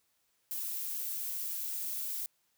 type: noise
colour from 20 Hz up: violet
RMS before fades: -37 dBFS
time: 0.51-2.26 s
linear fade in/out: 0 ms
effects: white hiss -75 dBFS RMS until 2.57 s